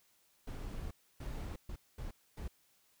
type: noise bursts at uneven times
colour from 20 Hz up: brown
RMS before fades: -42 dBFS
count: 5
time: 0.47-0.91 / 1.2-1.56 / 1.69-1.76 / 1.98-2.11 / 2.37-2.48 s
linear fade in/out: 5 ms
effects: white hiss -71 dBFS RMS until 3 s